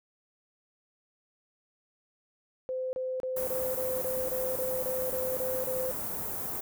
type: tone bursts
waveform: sine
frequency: 515 Hz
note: C5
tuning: 28 cents flat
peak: -30 dBFS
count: 12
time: 2.69-5.911 s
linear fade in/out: 0 ms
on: 240 ms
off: 31 ms
type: band-stop noise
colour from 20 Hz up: white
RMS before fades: -35 dBFS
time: 3.36-6.61 s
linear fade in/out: 10 ms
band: 890 to 15000 Hz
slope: 12 dB/octave
effects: none